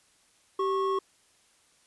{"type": "tone pair together", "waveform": "triangle", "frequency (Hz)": [387.1, 1095], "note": ["G4", "C#6"], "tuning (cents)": [-22, -22], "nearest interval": "octave + tritone", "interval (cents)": 1800, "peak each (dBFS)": [-25, -27], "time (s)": [0.59, 0.99], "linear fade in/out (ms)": 5, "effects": ["white hiss -64 dBFS RMS until 1.86 s", "resampled to 24000 Hz"]}